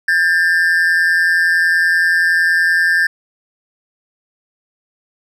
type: tone pair together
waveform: triangle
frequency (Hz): 1608 / 1778.6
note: G6 / A6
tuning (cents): +44 / +18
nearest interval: major second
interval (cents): 174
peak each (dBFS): -12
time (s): 0.08-3.07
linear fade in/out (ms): 5
effects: none